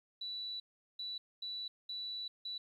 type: tone bursts at uneven times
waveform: sine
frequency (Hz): 3951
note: B7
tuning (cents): 0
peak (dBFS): -39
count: 5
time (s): 0.21-0.6 / 0.99-1.18 / 1.42-1.68 / 1.89-2.28 / 2.45-2.58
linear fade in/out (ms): 5
effects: 12-bit